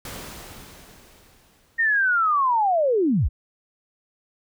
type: noise with exponential decay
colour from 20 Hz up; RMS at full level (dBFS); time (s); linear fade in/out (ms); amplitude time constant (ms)
pink; -34; 0.05-2.49; 2; 530
type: linear sweep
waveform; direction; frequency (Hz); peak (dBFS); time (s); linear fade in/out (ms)
sine; down; 1864.7 to 34.83; -17; 1.78-3.29; 20
effects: none